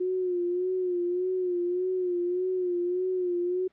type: tone with vibrato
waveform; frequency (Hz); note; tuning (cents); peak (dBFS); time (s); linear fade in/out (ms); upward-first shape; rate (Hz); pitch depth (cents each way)
sine; 360.8; F#4; -44; -25; 0-3.68; 10; sine; 1.7; 53
effects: pink hiss -68 dBFS RMS until 3.72 s + low-pass 3000 Hz 12 dB/octave